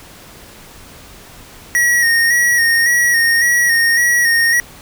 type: tone with vibrato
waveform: square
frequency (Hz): 1885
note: A#6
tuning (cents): +19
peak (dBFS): -11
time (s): 1.75-4.6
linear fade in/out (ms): 0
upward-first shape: square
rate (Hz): 1.8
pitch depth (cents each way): 31
effects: pink hiss -39 dBFS RMS until 4.81 s